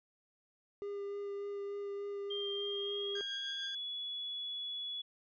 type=tone with vibrato; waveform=triangle; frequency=403.2 Hz; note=G4; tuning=49 cents sharp; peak=-36 dBFS; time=0.82-3.21 s; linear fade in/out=0 ms; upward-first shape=sine; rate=3.4 Hz; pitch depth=11 cents each way
type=tone with pitch glide; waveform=sine; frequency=3187 to 3396 Hz; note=G7 to G#7; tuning=+28 to +38 cents; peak=-38 dBFS; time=2.3-5.02 s; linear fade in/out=10 ms; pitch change=+110 cents; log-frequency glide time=2.58-3.76 s
type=tone with tremolo; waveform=sawtooth; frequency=1600 Hz; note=G6; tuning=35 cents sharp; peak=-38 dBFS; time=3.15-3.75 s; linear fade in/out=5 ms; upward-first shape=triangle; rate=6.6 Hz; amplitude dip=50%
effects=resampled to 16000 Hz